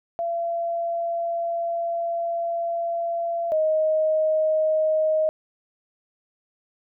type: tone pair in turn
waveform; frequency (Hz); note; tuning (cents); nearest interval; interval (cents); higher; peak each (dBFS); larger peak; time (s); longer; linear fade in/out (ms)
sine; 679 / 625.7; F5 / D#5; -49 / +10; minor second; 141; first; -23 / -18; second; 0.19-3.52 / 3.52-5.29; first; 0
effects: none